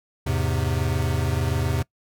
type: chord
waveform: square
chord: E augmented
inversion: none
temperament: equal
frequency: 82.41 / 103.83 / 130.81 Hz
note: E2 / G#2 / B#2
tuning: 0 / 0 / 0 cents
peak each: -26 / -28 / -26 dBFS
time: 0.26-1.83 s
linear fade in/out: 10 ms
effects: noise-tail reverb RT60 0.1 s tail -23 dB re dry